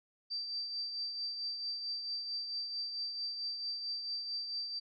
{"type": "tone with tremolo", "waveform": "sine", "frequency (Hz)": 4669, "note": "D8", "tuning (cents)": -11, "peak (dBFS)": -34, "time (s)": [0.3, 4.8], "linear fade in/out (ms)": 20, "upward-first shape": "triangle", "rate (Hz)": 4.5, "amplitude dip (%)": 50, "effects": []}